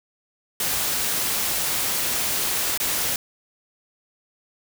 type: noise with dropouts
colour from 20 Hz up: white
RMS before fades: -24 dBFS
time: 0.6-3.16 s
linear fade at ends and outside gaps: 2 ms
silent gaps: 2.776-2.8 s
effects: none